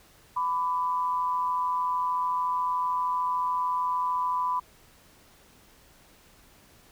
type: tone pair together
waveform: sine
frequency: 998.5 / 1172 Hz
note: B5 / D6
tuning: +19 / -4 cents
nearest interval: minor third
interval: 277 cents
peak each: -25 / -33 dBFS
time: 0.36-4.6 s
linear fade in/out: 10 ms
effects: pink hiss -57 dBFS RMS until 6.91 s